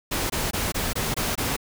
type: noise bursts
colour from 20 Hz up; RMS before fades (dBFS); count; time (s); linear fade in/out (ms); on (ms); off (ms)
pink; -26; 7; 0.11-1.566; 10; 190; 21
effects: none